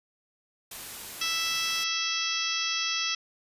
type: noise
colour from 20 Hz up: white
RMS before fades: -40 dBFS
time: 0.71-1.84 s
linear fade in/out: 5 ms
type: harmonic tone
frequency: 659.3 Hz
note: E5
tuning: in tune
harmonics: 2 / 3 / 4 / 5 / 6 / 7 / 8 / 9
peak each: -37 / -38 / -33 / -33 / -38 / -38 / -33 / -36 dBFS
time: 1.21-3.15 s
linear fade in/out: 5 ms
effects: resampled to 32000 Hz